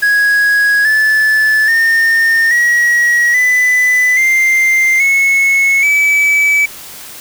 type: tone with pitch steps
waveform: triangle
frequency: 1661.2 / 1739.8 / 1822 / 1908.2 / 1998.5 / 2093 / 2192 / 2296 Hz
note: G#6 / A6 / A#6 / A#6 / B6 / C7 / C#7 / D7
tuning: 0 / -20 / -40 / +40 / +20 / 0 / -20 / -40 cents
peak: -6 dBFS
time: 0.02-6.66 s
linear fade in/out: 10 ms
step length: 830 ms
effects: white hiss -31 dBFS RMS until 7.2 s